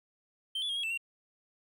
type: tone with pitch steps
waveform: triangle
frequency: 3129 / 3436 / 3248 / 3308 / 2660 / 2749 Hz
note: G7 / A7 / G#7 / G#7 / E7 / F7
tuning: -4 / -42 / -39 / -8 / +15 / -28 cents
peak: -30 dBFS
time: 0.55-0.976 s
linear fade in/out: 5 ms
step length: 71 ms
effects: none